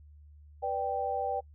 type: chord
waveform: sine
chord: G major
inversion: first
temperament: equal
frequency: 493.9 / 587.3 / 784 Hz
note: B4 / D5 / G5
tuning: 0 / 0 / 0 cents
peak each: -35 / -36 / -31 dBFS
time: 0.62-1.41 s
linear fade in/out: 20 ms
effects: noise-tail reverb RT60 0.1 s tail -25 dB re dry + added 74 Hz sine -51 dBFS peak until 1.54 s